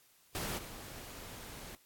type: noise with level steps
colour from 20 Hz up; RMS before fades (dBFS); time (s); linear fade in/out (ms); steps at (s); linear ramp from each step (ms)
pink; -38 / -48; 0.35-1.75; 0; 0.57; 20
effects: white hiss -66 dBFS RMS until 1.85 s + AAC 64 kbps